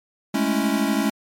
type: chord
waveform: square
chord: A major seventh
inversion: third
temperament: equal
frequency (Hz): 207.7 / 220 / 277.2 / 329.6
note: G#3 / A3 / C#4 / E4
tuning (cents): 0 / 0 / 0 / 0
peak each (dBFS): -25 / -26 / -24 / -28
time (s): 0.34-1.1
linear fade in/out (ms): 5
effects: MP3 64 kbps